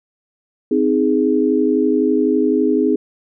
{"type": "chord", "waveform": "sine", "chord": "Ab major", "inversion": "first", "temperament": "just", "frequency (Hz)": [259.6, 311.5, 415.3], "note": ["C4", "Eb4", "Ab4"], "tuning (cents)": [-13, 2, 0], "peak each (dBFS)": -17, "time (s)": [0.71, 2.96], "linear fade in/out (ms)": 5, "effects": []}